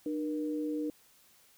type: tone pair together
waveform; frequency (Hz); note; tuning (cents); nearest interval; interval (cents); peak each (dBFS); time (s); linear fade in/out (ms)
sine; 302 / 475.9; D4 / A#4; +48 / +36; minor sixth; 788; -32 / -38; 0.06-0.9; 2
effects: white hiss -63 dBFS RMS until 1.57 s